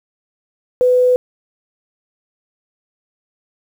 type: tone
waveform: sine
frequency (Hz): 500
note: B4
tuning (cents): +21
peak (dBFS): -9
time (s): 0.81-1.16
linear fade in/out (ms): 0
effects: 7-bit